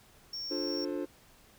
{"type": "tone", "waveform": "triangle", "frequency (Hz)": 5490, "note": "F8", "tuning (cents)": -31, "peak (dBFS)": -35, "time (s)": [0.33, 0.85], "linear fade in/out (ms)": 5}
{"type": "chord", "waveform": "triangle", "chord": "D minor seventh", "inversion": "none", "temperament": "just", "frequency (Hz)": [293.7, 352.4, 440.5, 528.6], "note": ["D4", "F4", "A4", "C5"], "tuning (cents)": [0, 16, 2, 18], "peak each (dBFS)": [-34, -35, -39, -38], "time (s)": [0.5, 1.06], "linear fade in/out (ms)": 20}
{"effects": ["pink hiss -60 dBFS RMS until 1.58 s"]}